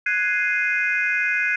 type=chord; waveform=sine; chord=Ab dominant seventh; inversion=third; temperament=equal; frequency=1480 / 1661.2 / 2093 / 2489 Hz; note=Gb6 / Ab6 / C7 / Eb7; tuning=0 / 0 / 0 / 0 cents; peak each=-24 dBFS; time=0.06-1.56 s; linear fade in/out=5 ms; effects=tanh soft clip ceiling -10 dBFS